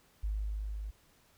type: tone with level ramp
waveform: sine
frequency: 52 Hz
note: G#1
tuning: 3 cents sharp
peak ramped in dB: -30 to -37 dBFS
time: 0.23-0.91 s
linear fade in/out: 10 ms
effects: pink hiss -66 dBFS RMS until 1.37 s